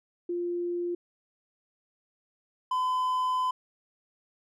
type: tone pair in turn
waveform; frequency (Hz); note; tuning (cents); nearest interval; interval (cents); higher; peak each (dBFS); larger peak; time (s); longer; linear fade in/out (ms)
sine / triangle; 349.2 / 1014.9; F4 / B5; 0 / +47; octave + tritone; 1847; second; -28 / -23; second; 0.29-0.95 / 2.71-3.51; second; 5
effects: none